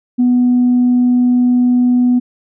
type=tone; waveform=sine; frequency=246.9 Hz; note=B3; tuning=in tune; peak=-7 dBFS; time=0.18-2.2 s; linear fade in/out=20 ms; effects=tanh soft clip ceiling -5 dBFS